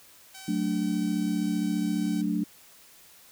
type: tone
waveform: 5% pulse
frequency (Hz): 766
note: G5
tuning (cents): -40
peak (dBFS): -31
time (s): 0.34-2.22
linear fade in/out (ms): 10
type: chord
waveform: sine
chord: D major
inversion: first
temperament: equal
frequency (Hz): 185 / 220 / 293.7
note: F#3 / A3 / D4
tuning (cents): 0 / 0 / 0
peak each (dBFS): -29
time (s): 0.48-2.44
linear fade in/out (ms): 5
effects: white hiss -54 dBFS RMS until 3.31 s